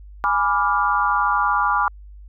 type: chord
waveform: sine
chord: G# diminished seventh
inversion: none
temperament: equal with one note detuned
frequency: 830.6 / 987.8 / 1174.7 / 1404.2 Hz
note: G#5 / B5 / D6 / F6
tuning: 0 / 0 / 0 / +9 cents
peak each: -23 / -22 / -20 / -23 dBFS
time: 0.24-1.88 s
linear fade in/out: 0 ms
effects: added 50 Hz sine -38 dBFS peak until 2.28 s